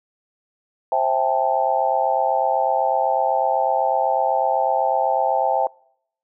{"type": "chord", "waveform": "sine", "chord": "A minor seventh", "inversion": "first", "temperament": "just", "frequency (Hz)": [528, 660, 792, 880], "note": ["C5", "E5", "G5", "A5"], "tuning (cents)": [16, 2, 18, 0], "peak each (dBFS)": [-24, -22, -20, -23], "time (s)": [0.92, 5.67], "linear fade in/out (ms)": 2, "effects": ["noise-tail reverb RT60 0.7 s tail -26 dB re dry"]}